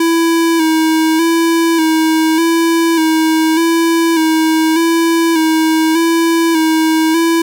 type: tone with vibrato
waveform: square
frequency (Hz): 325.2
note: E4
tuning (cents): -23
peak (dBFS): -10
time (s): 0-7.42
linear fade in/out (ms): 5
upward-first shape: square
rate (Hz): 0.84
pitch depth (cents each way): 36
effects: 7-bit